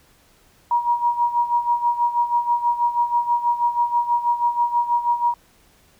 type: tone with tremolo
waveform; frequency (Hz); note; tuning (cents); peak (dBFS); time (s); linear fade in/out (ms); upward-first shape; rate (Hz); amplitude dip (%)
sine; 954; A#5; +40; -14; 0.71-5.34; 2; sine; 6.2; 75
effects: pink hiss -56 dBFS RMS until 5.99 s